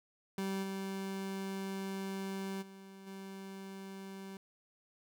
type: tone with level steps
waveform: 30% pulse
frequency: 193.6 Hz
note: G3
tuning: 21 cents flat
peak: -32 / -35 / -48 / -42 dBFS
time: 0.38-4.37 s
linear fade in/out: 2 ms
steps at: 0.62 / 2.61 / 3.06 s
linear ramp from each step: 20 ms
effects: none